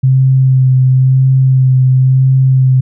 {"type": "tone with vibrato", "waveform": "sine", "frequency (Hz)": 130.81, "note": "C3", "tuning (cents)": 0, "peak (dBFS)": -5, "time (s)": [0.03, 2.81], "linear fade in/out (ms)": 10, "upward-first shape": "sine", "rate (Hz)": 0.97, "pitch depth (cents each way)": 18, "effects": []}